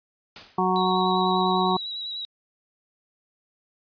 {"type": "noise with exponential decay", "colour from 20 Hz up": "white", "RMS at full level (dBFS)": -36, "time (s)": [0.36, 0.75], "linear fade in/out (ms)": 1, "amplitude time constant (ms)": 84}
{"type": "harmonic tone", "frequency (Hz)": 185, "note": "F#3", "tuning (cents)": 0, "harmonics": [1, 2, 4, 5, 6], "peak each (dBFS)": [-26, -26, -26, -26, -26], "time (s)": [0.58, 1.77], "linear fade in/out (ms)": 5}
{"type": "tone with vibrato", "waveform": "sine", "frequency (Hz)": 3881, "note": "B7", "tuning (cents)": -31, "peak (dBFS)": -30, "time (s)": [0.76, 2.25], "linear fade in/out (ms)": 0, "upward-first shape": "square", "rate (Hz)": 10, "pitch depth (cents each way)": 22}
{"effects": ["resampled to 11025 Hz"]}